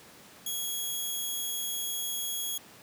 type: tone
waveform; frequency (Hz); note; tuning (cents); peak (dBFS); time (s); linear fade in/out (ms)
10% pulse; 3322; G#7; 0; -23; 0.46-2.58; 5
effects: pink hiss -52 dBFS RMS until 2.82 s + high-pass 150 Hz 12 dB/octave